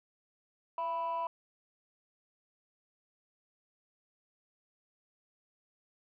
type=tone pair together; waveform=sine; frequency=672.7 / 987.8 Hz; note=E5 / B5; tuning=+35 / 0 cents; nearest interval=perfect fifth; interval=665 cents; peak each=-36 / -31 dBFS; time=0.78-1.27 s; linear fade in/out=2 ms; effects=tanh soft clip ceiling -29 dBFS